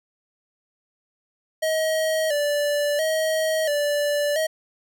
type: tone with vibrato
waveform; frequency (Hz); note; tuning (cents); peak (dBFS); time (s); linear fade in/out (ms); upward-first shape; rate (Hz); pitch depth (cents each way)
square; 608; D#5; -40; -21; 1.62-4.47; 10; square; 0.73; 71
effects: none